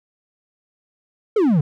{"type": "exponential sweep", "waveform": "triangle", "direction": "down", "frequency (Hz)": [464.1, 137.2], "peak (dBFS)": -11, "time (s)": [1.36, 1.61], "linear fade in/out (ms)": 5, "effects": []}